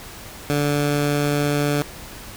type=tone; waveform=15% pulse; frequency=145.5 Hz; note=D3; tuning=16 cents flat; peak=-12 dBFS; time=0.5-1.82 s; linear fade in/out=0 ms; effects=pink hiss -38 dBFS RMS until 2.36 s